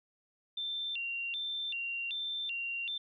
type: tone with vibrato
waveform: sine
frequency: 3136 Hz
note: G7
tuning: in tune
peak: -34 dBFS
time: 0.57-2.98 s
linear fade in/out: 5 ms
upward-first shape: square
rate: 1.3 Hz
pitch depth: 220 cents each way
effects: none